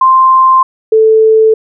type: tone pair in turn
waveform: sine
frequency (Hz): 1046.5 / 440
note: C6 / A4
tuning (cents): 0 / 0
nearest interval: octave + minor third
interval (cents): 1500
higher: first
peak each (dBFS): -3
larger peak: neither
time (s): 0.01-0.63 / 0.92-1.54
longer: neither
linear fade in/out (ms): 5
effects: none